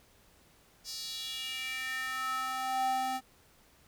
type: tone with high-pass filter sweep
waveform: square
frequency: 259.7 Hz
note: C4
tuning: 13 cents flat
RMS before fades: -35 dBFS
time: 0.84-3.21 s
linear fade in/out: 50 ms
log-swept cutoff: 5200 to 550 Hz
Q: 3.9
effects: pink hiss -63 dBFS RMS until 3.87 s